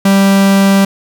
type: tone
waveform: 45% pulse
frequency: 196 Hz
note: G3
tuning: in tune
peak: -6 dBFS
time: 0.05-0.85 s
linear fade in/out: 5 ms
effects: none